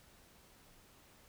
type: silence
effects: pink hiss -63 dBFS RMS until 1.28 s